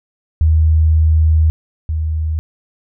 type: tone pair in turn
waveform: sine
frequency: 79 / 78.69 Hz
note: D#2 / D#2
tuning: +27 / +20 cents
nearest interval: unison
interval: 7 cents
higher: first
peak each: -8 / -15 dBFS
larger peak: first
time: 0.41-1.5 / 1.89-2.39 s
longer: first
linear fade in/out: 0 ms
effects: none